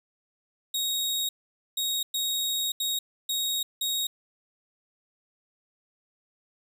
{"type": "tone bursts at uneven times", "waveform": "sawtooth", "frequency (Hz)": 3766, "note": "A#7", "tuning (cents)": 17, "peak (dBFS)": -23, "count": 6, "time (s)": [[0.74, 1.29], [1.77, 2.03], [2.14, 2.72], [2.8, 2.99], [3.29, 3.63], [3.81, 4.07]], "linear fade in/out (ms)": 5, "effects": []}